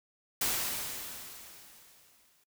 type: noise with exponential decay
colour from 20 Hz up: white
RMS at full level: -29 dBFS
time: 0.41-2.44 s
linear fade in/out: 5 ms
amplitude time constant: 440 ms
effects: noise-tail reverb RT60 0.1 s tail -22 dB re dry